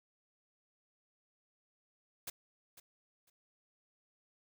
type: noise with echo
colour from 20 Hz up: white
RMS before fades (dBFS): -42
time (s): 2.27-2.3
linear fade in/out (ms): 5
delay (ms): 500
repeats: 2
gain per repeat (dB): -14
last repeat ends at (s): 3.3
effects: none